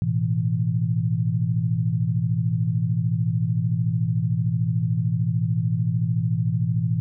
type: chord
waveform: sine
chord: A suspended second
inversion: none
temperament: equal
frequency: 110 / 123.47 / 164.81 Hz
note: A2 / B2 / E3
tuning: 0 / 0 / 0 cents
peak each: -24 dBFS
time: 0.02-7 s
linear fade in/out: 0 ms
effects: none